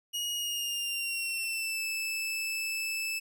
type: tone with pitch glide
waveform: sawtooth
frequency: 2883 to 2628 Hz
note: F#7 to E7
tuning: -46 to -6 cents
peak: -28 dBFS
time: 0.13-3.2 s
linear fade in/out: 20 ms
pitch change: -160 cents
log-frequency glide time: 0.36-1.85 s
effects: none